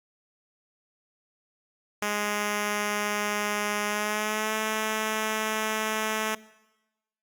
5% pulse tone with pitch glide, 207.7 to 217.5 Hz, G#3 to A3, 0 to -20 cents, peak -15 dBFS, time 2.02-6.35 s, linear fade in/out 5 ms, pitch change +80 cents, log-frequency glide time 3.87-4.53 s, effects noise-tail reverb RT60 1.0 s tail -19 dB re dry + Opus 48 kbps

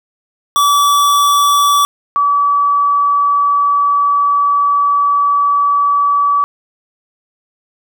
square / sine tone pair in turn, 1151 / 1146.4 Hz, D6 / D6, -35 / -42 cents, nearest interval unison, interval 7 cents, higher first, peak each -9 dBFS, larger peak neither, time 0.56-1.85 / 2.16-6.44 s, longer second, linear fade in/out 0 ms, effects none

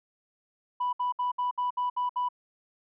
sine tone bursts, 987.8 Hz, B5, in tune, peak -24 dBFS, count 8, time 0.8-2.288 s, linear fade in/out 10 ms, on 130 ms, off 64 ms, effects tanh soft clip ceiling -23 dBFS

